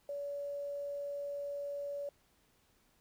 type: tone with quantisation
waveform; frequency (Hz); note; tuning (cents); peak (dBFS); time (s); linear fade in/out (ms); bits
sine; 570; C#5; +48; -37; 0.09-2.09; 2; 11
effects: pink hiss -71 dBFS RMS until 3 s